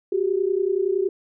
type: tone pair together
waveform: sine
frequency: 368.5 / 399.2 Hz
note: F#4 / G4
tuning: -7 / +32 cents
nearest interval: minor second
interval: 139 cents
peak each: -22 dBFS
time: 0.12-1.09 s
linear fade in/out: 5 ms
effects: none